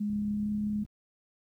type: tone with pitch glide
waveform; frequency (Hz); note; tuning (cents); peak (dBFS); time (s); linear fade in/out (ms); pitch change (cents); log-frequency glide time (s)
sine; 207.7 to 209.4; G#3 to G#3; 0 to +15; -28; 0-0.84; 10; +15; 0.31-0.48
type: click train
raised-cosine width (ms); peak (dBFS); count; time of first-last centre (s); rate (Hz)
5; -32; 26; 0.1-0.849; 33.4
effects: high-pass 60 Hz 12 dB/octave + 11-bit